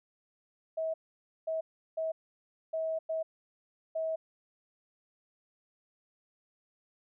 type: tone bursts at uneven times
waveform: sine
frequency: 643 Hz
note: E5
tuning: 43 cents flat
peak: -30 dBFS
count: 6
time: 0.77-0.94 / 1.47-1.61 / 1.97-2.12 / 2.73-2.99 / 3.09-3.23 / 3.95-4.16 s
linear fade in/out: 10 ms
effects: none